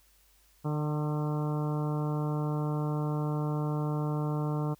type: harmonic tone with a mistuned harmonic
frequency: 150 Hz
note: D3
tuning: 37 cents sharp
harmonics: 1 / 2 / 3 / 4 / 5 / 6 / 7 / 8 / 9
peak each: -29 / -36 / -39 / -43 / -44 / -44 / -45 / -47 / -50 dBFS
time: 0.64-4.75 s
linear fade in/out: 20 ms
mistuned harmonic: 7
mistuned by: +22 cents
effects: added 50 Hz sine -65 dBFS peak until 4.79 s + white hiss -65 dBFS RMS until 4.79 s